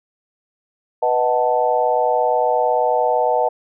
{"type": "chord", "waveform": "sine", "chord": "B dominant seventh", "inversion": "none", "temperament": "equal", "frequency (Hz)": [493.9, 622.3, 740, 880], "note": ["B4", "D#5", "F#5", "A5"], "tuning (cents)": [0, 0, 0, 0], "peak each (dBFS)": -20, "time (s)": [1.02, 3.49], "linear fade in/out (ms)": 10, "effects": []}